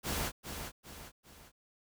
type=noise with echo; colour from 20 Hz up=pink; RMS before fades=-35 dBFS; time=0.03-0.32 s; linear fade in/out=50 ms; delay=400 ms; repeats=3; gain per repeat=-7 dB; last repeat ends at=1.52 s; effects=none